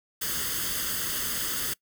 white noise with comb filter, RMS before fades -30 dBFS, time 0.21-1.74 s, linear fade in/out 10 ms, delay 0.62 ms, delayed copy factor +0.7, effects noise-tail reverb RT60 0.1 s tail -23 dB re dry

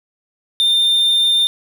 triangle tone, 3607 Hz, A7, 42 cents sharp, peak -10 dBFS, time 0.6-1.47 s, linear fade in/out 0 ms, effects 7-bit

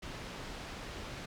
pink low-pass noise, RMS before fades -44 dBFS, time 0.02-1.26 s, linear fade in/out 10 ms, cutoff 4900 Hz, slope 12 dB/octave, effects none

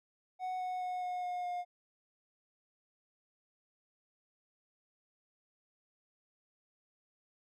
triangle tone with pitch steps, 740 / 734.5 / 729 / 723.5 / 718.1 / 712.7 Hz, F#5 / F#5 / F#5 / F#5 / F5 / F5, 0 / -13 / -26 / -39 / +48 / +35 cents, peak -33 dBFS, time 0.39-1.65 s, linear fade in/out 50 ms, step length 210 ms, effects none

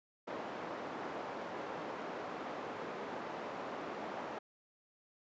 white band-pass noise, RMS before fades -43 dBFS, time 0.27-4.39 s, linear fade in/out 10 ms, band 240 to 900 Hz, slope 12 dB/octave, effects resampled to 16000 Hz

